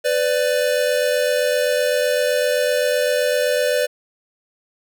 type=tone pair together; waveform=square; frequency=501 / 588.8 Hz; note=B4 / D5; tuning=+25 / +4 cents; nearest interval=minor third; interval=279 cents; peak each=-20 dBFS; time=0.04-3.87 s; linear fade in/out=20 ms; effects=none